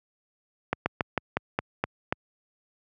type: slowing click train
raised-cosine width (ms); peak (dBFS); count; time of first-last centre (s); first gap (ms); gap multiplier
0.5; -9; 8; 0.73-2.125; 130; 1.14
effects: high-pass 80 Hz 12 dB/octave